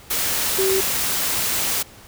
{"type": "tone in noise", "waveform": "sine", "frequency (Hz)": 384, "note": "G4", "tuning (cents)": -36, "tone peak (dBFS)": -18, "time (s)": [0.58, 0.81], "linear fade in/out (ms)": 10, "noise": "white", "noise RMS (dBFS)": -22, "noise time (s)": [0.1, 1.83], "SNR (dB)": 1, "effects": ["pink hiss -45 dBFS RMS until 2.07 s"]}